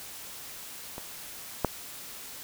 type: clicks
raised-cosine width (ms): 1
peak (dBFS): -24 / -9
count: 2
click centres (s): 0.981 / 1.647
effects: white hiss -43 dBFS RMS until 2.43 s